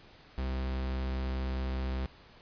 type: tone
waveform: 45% pulse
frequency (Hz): 65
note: C2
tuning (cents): -11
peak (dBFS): -31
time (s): 0.38-2.06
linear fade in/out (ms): 0
effects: pink hiss -56 dBFS RMS until 2.41 s + resampled to 11025 Hz